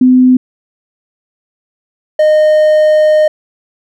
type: tone pair in turn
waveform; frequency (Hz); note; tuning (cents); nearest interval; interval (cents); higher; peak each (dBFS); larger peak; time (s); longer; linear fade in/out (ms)
sine / triangle; 254.2 / 614.5; C4 / D#5; -50 / -22; octave + minor third; 1528; second; -3; neither; 0.01-0.37 / 2.19-3.28; second; 5
effects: none